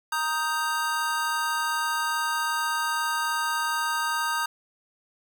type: chord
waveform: square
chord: Eb major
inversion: second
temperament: equal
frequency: 932.3 / 1244.5 / 1568 Hz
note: Bb5 / Eb6 / G6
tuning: 0 / 0 / 0 cents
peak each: -30 dBFS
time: 0.12-4.46 s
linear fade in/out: 5 ms
effects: none